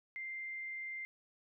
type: tone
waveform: sine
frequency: 2093 Hz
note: C7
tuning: in tune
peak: -40 dBFS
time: 0.16-1.05 s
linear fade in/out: 0 ms
effects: none